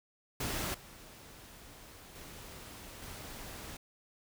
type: noise with level steps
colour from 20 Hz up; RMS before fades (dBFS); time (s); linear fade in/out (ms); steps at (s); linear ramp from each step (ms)
pink; -36 / -53 / -49 / -46; 0.4-3.77; 5; 0.74 / 2.15 / 3.02; 5
effects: none